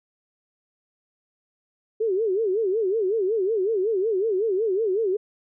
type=tone with vibrato; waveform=sine; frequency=410 Hz; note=G#4; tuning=22 cents flat; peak=-20 dBFS; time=2-5.17 s; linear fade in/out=10 ms; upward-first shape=sine; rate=5.4 Hz; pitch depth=200 cents each way; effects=none